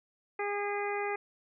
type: harmonic tone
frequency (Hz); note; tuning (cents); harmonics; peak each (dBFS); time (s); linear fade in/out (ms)
408.1; G#4; -30; 1 / 2 / 3 / 4 / 5 / 6; -34 / -36 / -41 / -43 / -39 / -43; 0.39-1.16; 5
effects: none